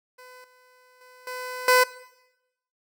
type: tone with level steps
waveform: 15% pulse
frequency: 504 Hz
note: B4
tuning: 35 cents sharp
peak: -39 / -49 / -43 / -26 / -9 dBFS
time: 0.18-1.84 s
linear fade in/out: 10 ms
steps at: 0.44 / 1.01 / 1.27 / 1.68 s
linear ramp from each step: 2 ms
effects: noise-tail reverb RT60 0.9 s tail -19 dB re dry